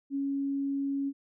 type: tone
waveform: sine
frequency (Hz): 277.2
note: C#4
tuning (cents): 0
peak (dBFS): -28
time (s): 0.1-1.13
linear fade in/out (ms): 50
effects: none